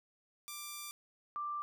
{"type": "tone pair in turn", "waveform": ["5% pulse", "sine"], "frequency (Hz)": [1180, 1180], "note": ["D6", "D6"], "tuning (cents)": [8, 8], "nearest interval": "unison", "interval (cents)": 0, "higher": "neither", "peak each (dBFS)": [-31, -36], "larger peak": "first", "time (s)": [[0.48, 0.91], [1.36, 1.62]], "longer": "first", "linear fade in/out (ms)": 0, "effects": []}